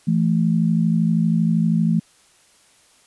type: tone pair together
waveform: sine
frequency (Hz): 167.31 / 220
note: E3 / A3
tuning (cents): +26 / 0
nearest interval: perfect fourth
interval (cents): 474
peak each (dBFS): -17 / -19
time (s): 0.07-2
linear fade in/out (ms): 10
effects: white hiss -55 dBFS RMS until 3.06 s + resampled to 24000 Hz